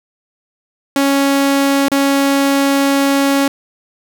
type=tone with dropouts; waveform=sawtooth; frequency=277.2 Hz; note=C#4; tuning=in tune; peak=-7 dBFS; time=0.96-3.48 s; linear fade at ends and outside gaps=2 ms; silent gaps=1.884-1.917 s; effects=none